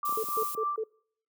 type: tone with tremolo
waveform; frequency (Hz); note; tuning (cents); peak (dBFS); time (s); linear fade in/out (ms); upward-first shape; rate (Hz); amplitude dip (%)
sine; 1174.7; D6; 0; -26; 0.03-0.76; 2; triangle; 3.5; 85
type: noise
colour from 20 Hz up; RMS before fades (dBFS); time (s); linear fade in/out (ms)
violet; -37; 0.05-0.55; 5
type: clicks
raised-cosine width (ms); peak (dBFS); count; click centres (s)
2; -31; 8; 0.093 / 0.125 / 0.172 / 0.24 / 0.287 / 0.369 / 0.421 / 0.549
type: tone bursts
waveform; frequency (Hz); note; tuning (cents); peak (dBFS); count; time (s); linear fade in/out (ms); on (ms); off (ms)
sine; 440; A4; 0; -28; 4; 0.17-0.838; 5; 62; 140
effects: noise-tail reverb RT60 0.6 s tail -25 dB re dry + high-pass 200 Hz 12 dB/octave